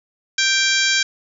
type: harmonic tone with a mistuned harmonic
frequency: 784 Hz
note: G5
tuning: in tune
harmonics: 2 / 3 / 4 / 5 / 6 / 7 / 8 / 9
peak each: -20 / -22 / -23 / -24 / -25 / -25 / -26 / -27 dBFS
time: 0.38-1.03 s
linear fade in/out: 5 ms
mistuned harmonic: 4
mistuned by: +44 cents
effects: none